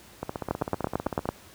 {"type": "two click trains", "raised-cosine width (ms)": 1, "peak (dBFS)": [-10, -16], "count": [8, 17], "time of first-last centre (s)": [[0.51, 1.29], [0.23, 1.256]], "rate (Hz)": [8.98, 15.6], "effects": ["pink hiss -51 dBFS RMS until 1.54 s", "high-pass 60 Hz 12 dB/octave"]}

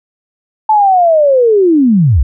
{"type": "linear sweep", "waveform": "sine", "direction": "down", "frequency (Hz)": [880, 51.8], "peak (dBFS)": -5, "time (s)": [0.69, 2.23], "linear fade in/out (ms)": 5, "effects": []}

